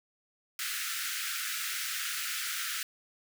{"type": "high-pass noise", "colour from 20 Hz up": "pink", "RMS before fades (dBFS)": -35, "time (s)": [0.59, 2.83], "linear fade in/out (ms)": 2, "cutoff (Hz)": 1300, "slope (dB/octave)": 96, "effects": []}